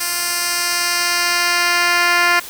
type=tone with band-pass filter sweep; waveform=10% pulse; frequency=349.2 Hz; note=F4; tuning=in tune; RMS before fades=-17 dBFS; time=0-2.4 s; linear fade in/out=10 ms; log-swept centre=10000 to 2300 Hz; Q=0.75; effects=white hiss -33 dBFS RMS until 2.49 s